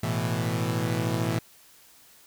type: chord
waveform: sawtooth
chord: A suspended second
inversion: none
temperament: equal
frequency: 110 / 123.47 / 164.81 Hz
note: A2 / B2 / E3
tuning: 0 / 0 / 0 cents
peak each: -25 / -26 / -26 dBFS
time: 0.03-1.39 s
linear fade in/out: 5 ms
effects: white hiss -55 dBFS RMS until 2.26 s